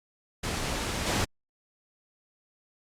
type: noise with level steps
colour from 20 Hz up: pink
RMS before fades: -31 / -27 dBFS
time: 0.43-1.25 s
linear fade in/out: 10 ms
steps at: 1.06 s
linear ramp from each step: 10 ms
effects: low-pass 9000 Hz 12 dB/octave + Opus 48 kbps